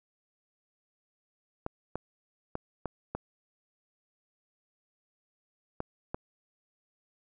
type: clicks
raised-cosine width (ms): 1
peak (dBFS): -19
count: 7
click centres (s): 1.664 / 1.956 / 2.554 / 2.857 / 3.15 / 5.804 / 6.145
effects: none